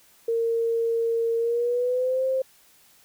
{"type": "tone with pitch glide", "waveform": "sine", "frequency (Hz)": [460, 525.4], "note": ["A#4", "C5"], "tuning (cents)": [-23, 7], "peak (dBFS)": -21, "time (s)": [0.28, 2.42], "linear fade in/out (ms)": 5, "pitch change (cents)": 230, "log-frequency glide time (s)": [1.38, 2.25], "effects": ["white hiss -57 dBFS RMS until 3.04 s"]}